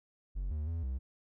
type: tone with pitch steps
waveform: triangle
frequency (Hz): 46.41 / 75.6 / 83 / 64.9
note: F#1 / D#2 / E2 / C2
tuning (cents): +6 / -49 / +12 / -13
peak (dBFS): -31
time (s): 0.35-0.99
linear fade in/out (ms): 20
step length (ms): 160
effects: none

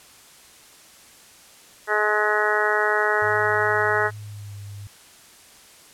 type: harmonic tone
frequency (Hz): 211.4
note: G#3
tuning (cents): +31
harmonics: 2 / 3 / 4 / 5 / 6 / 7 / 8 / 9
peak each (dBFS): -25 / -28 / -27 / -30 / -27 / -25 / -27 / -26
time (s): 1.87-4.11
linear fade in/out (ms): 50
type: tone with pitch glide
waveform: sine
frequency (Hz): 105.6 to 101.3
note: G#2 to G#2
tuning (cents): +29 to -43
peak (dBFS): -34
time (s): 3.22-4.87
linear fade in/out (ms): 0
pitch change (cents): -72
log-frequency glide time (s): 4.17-4.54
effects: white hiss -49 dBFS RMS until 5.93 s + low-pass 11000 Hz 12 dB/octave

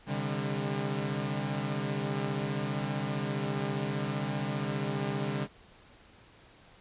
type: tone cluster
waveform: sawtooth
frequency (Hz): 134.3 / 149.4 / 201.1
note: C3 / D3 / G3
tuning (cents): +46 / +30 / +44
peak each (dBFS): -31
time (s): 0.06-5.48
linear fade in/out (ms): 50
effects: pink hiss -57 dBFS RMS until 6.8 s + resampled to 8000 Hz

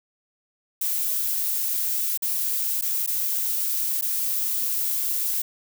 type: noise with dropouts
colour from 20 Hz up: violet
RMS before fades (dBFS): -25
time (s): 0.81-5.42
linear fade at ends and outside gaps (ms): 5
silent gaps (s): 2.175-2.222 / 2.812-2.821 / 3.064-3.074 / 4.012-4.022
effects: none

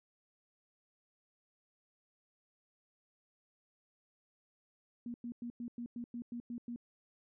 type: tone bursts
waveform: sine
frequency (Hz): 238.5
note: A#3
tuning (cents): +40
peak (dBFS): -39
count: 10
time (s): 5.06-6.761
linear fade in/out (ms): 2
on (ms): 81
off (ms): 99
effects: none

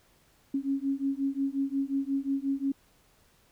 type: beating tone pair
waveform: sine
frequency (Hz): 271.7 / 277.3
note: C#4 / C#4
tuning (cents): -35 / +1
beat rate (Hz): 5.6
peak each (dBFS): -30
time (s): 0.54-2.72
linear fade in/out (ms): 5
effects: pink hiss -64 dBFS RMS until 3.51 s

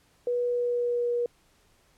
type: tone with pitch glide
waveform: sine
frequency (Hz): 486.7 to 479.7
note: B4 to A#4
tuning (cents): -25 to +50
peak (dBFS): -24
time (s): 0.27-1.26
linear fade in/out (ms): 2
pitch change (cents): -25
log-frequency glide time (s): 0.46-1.12
effects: pink hiss -64 dBFS RMS until 1.97 s + low-pass 12000 Hz 12 dB/octave

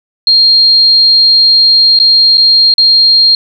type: tone with dropouts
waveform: sine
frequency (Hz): 4220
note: C8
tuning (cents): +14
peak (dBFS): -3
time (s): 0.27-3.35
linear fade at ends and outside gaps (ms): 2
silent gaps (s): 1.989-1.999 / 2.373-2.379 / 2.739-2.781
effects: none

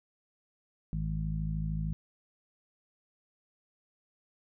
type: harmonic tone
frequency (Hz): 53.3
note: G#1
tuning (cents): +46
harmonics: 1 / 2 / 3 / 4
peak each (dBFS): -34 / -41 / -33 / -43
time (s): 0.93-1.93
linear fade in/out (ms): 0
effects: none

